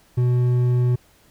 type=tone with hard clipping; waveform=triangle; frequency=123.47 Hz; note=B2; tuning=in tune; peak=-17 dBFS; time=0.17-0.96 s; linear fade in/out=10 ms; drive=9 dB; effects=pink hiss -56 dBFS RMS until 1.3 s